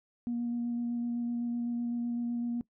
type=tone with vibrato; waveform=sine; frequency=238 Hz; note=A#3; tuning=36 cents sharp; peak=-29 dBFS; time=0.27-2.61 s; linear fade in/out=0 ms; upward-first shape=square; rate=7.9 Hz; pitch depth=9 cents each way; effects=noise-tail reverb RT60 0.1 s tail -20 dB re dry + tanh soft clip ceiling -26 dBFS